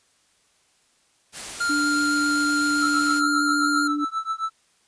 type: noise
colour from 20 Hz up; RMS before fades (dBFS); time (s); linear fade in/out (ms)
white; -34; 1.32-3.22; 50
type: tone with vibrato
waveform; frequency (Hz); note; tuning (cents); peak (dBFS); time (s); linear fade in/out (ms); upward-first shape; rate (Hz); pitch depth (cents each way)
square; 1396.9; F6; 0; -22; 1.6-3.88; 10; sine; 7.8; 9
type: tone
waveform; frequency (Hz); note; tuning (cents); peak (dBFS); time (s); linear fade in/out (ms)
sine; 293.7; D4; 0; -23; 1.69-4.05; 10
type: tone with tremolo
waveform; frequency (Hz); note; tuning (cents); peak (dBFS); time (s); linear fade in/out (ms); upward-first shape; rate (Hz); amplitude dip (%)
triangle; 1318.5; E6; 0; -19; 2.81-4.5; 20; triangle; 7.5; 100
effects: white hiss -63 dBFS RMS until 4.87 s + resampled to 22050 Hz